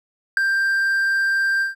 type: tone with ADSR envelope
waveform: triangle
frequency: 1581 Hz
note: G6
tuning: 14 cents sharp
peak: -6 dBFS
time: 0.37-1.75 s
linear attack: 3 ms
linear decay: 3 ms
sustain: -9 dB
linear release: 140 ms
effects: none